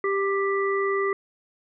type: harmonic tone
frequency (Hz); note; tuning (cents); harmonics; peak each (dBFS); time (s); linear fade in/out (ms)
394; G4; +9; 1 / 3 / 5; -23 / -28 / -30; 0.04-1.13; 2
effects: none